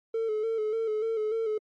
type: tone with vibrato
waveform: triangle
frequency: 440 Hz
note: A4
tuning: in tune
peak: -23 dBFS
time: 0.14-1.58 s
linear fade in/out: 5 ms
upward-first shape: square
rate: 3.4 Hz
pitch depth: 44 cents each way
effects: tanh soft clip ceiling -21 dBFS + MP3 48 kbps